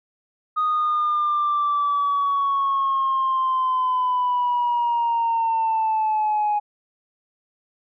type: linear sweep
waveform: sine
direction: down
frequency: 1244.5 to 830.6 Hz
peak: -17 dBFS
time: 0.56-6.6 s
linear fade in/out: 20 ms
effects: tanh soft clip ceiling -15 dBFS